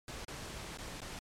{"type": "noise with dropouts", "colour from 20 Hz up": "pink", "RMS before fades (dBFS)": -44, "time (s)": [0.08, 1.19], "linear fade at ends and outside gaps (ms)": 1, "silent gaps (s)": [[0.247, 0.281], [0.774, 0.785], [1.005, 1.017]], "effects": ["low-pass 9000 Hz 12 dB/octave", "MP3 96 kbps"]}